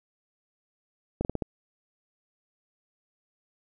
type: slowing click train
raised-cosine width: 2 ms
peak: -15 dBFS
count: 5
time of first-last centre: 1.21-1.422 s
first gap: 39 ms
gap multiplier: 1.21
effects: none